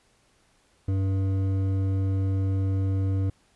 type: tone with hard clipping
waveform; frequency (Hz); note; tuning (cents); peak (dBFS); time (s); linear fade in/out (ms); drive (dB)
triangle; 96.3; G2; -30; -24; 0.88-3.3; 5; 13
effects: pink hiss -64 dBFS RMS until 3.55 s + resampled to 24000 Hz